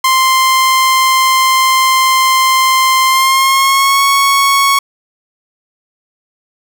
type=tone with pitch glide; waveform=sawtooth; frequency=1046.5 to 1106.8 Hz; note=C6 to C#6; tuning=0 to -3 cents; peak=-4 dBFS; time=0.04-4.79 s; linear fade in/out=5 ms; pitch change=+97 cents; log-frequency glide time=3.05-4.03 s; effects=none